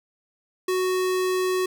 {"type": "tone", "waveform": "square", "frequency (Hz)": 370, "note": "F#4", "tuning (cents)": 0, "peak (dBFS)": -22, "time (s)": [0.68, 1.66], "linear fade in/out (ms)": 5, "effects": []}